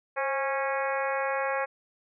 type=harmonic tone with a mistuned harmonic; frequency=274.9 Hz; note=C#4; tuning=14 cents flat; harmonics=2 / 3 / 4 / 5 / 6 / 7 / 8 / 9; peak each=-30 / -33 / -34 / -38 / -35 / -38 / -39 / -42 dBFS; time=0.16-1.66 s; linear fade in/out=20 ms; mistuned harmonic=2; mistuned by=-43 cents; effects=none